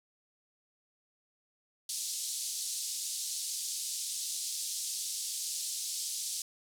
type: band-pass noise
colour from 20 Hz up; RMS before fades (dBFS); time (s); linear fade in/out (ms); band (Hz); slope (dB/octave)
white; -37; 1.89-6.42; 2; 4000 to 9800; 24
effects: none